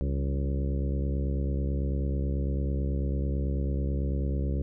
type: harmonic tone with a mistuned harmonic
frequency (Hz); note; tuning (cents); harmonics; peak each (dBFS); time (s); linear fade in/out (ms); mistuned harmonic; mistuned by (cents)
69.1; C#2; -5; 1 / 2 / 3 / 4 / 5 / 6 / 7 / 8; -27 / -33 / -37 / -39 / -41 / -43 / -44 / -45; 0.01-4.62; 0; 3; -66
effects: none